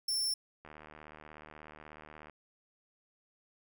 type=tone; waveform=sawtooth; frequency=5390 Hz; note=E8; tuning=38 cents sharp; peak=-28 dBFS; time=0.08-0.34 s; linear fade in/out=5 ms
type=click train; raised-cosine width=0.5 ms; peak=-35 dBFS; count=127; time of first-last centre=0.65-2.297 s; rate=76.5 Hz
effects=none